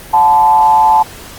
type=tone with frequency modulation; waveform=sine; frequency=873 Hz; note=A5; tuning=14 cents flat; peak=-5 dBFS; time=0.13-1.03 s; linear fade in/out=10 ms; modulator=148 Hz; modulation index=0.56; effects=pink hiss -32 dBFS RMS until 1.38 s + Opus 32 kbps